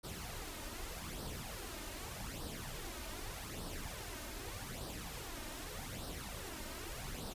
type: noise with flanger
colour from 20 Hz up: pink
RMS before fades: -45 dBFS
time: 0.03-7.34 s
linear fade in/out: 20 ms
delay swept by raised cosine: 0.21 to 3.31 ms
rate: 0.83 Hz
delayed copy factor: +0.6
effects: resampled to 32000 Hz